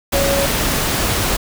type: tone in noise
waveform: sine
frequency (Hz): 556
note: C#5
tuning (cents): +5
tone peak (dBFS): -17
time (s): 0.13-0.46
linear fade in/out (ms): 10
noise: pink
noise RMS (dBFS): -18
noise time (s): 0.12-1.37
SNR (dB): -2
effects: none